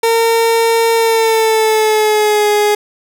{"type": "tone with pitch glide", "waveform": "30% pulse", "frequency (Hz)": [457.4, 417], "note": ["A#4", "G#4"], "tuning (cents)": [-33, 7], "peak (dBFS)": -7, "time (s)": [0.03, 2.75], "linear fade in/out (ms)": 5, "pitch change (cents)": -160, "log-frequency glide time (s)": [0.94, 2.49], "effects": []}